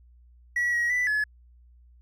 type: tone with pitch steps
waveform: triangle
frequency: 1933 / 1903 / 1981 / 1707 Hz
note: B6 / A#6 / B6 / G#6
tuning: -38 / +35 / +5 / +47 cents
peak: -20 dBFS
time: 0.56-1.24 s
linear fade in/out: 5 ms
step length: 170 ms
effects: tanh soft clip ceiling -17 dBFS + added 60 Hz sine -52 dBFS peak until 2.01 s